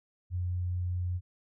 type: tone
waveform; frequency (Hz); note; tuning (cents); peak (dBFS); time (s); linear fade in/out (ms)
sine; 89.5; F2; +43; -29; 0.3-1.21; 50
effects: none